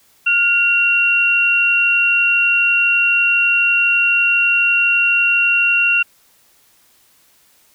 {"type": "tone pair together", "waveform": "sine", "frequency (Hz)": [1423, 2746], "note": ["F6", "F7"], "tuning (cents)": [32, -30], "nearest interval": "major seventh", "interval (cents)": 1138, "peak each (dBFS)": [-19, -12], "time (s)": [0.26, 6.03], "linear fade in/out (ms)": 10, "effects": ["white hiss -54 dBFS RMS until 7.74 s"]}